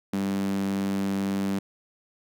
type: tone with high-pass filter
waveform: sawtooth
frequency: 98 Hz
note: G2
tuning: in tune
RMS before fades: -27 dBFS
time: 0.13-1.59 s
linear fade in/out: 5 ms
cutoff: 220 Hz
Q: 6.2
effects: none